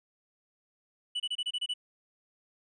triangle tone bursts, 2960 Hz, F#7, in tune, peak -28 dBFS, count 8, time 1.15-1.739 s, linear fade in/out 10 ms, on 50 ms, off 27 ms, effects resampled to 24000 Hz

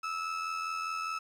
35% pulse tone with amplitude modulation, 1305 Hz, E6, 18 cents flat, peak -29 dBFS, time 0.03-1.19 s, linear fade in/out 10 ms, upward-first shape sine, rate 84.9 Hz, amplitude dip 50%, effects low-pass 6000 Hz 12 dB/octave + 10-bit

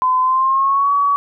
sine tone with pitch glide, 1021 to 1132.9 Hz, C6 to C#6, -43 to +37 cents, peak -12 dBFS, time 0.02-1.16 s, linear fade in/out 0 ms, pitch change +180 cents, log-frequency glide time 0.21-0.92 s, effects none

